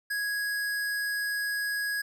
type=tone; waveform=square; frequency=1661.2 Hz; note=G#6; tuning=in tune; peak=-29 dBFS; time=0.1-2.02 s; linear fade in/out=10 ms; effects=none